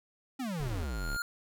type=exponential sweep; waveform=square; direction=down; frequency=277.2 to 30.02 Hz; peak=-34 dBFS; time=0.39-1.17 s; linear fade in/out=10 ms
type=tone with exponential growth; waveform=square; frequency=1409 Hz; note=F6; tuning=15 cents sharp; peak=-31 dBFS; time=0.53-1.22 s; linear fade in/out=1 ms; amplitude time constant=150 ms
type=tone; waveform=45% pulse; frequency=34.65 Hz; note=C#1; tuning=in tune; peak=-36 dBFS; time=0.6-0.84 s; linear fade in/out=0 ms
effects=none